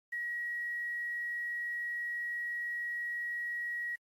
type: tone with quantisation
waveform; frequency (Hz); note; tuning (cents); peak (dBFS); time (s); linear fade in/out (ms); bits
sine; 1907; A#6; +39; -34; 0.12-3.96; 10; 10
effects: AAC 48 kbps